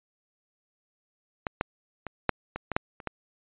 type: clicks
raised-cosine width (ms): 0.5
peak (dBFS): -13 / -10 / -20 / -6 / -18 / -16 / -7 / -28 / -15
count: 9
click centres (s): 1.468 / 1.611 / 2.067 / 2.293 / 2.56 / 2.717 / 2.765 / 3.002 / 3.073
effects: resampled to 8000 Hz